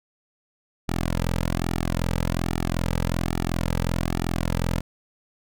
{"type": "tone with flanger", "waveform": "sawtooth", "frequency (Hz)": 42.67, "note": "F1", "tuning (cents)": -39, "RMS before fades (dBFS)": -25, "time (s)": [0.88, 4.81], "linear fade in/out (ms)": 10, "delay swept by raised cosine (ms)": [1.9, 2.83], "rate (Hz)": 1.2, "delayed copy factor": -0.9, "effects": []}